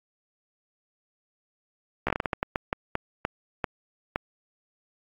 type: slowing click train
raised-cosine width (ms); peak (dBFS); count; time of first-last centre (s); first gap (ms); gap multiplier
0.5; -10; 15; 2.07-4.159; 14; 1.32
effects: AAC 48 kbps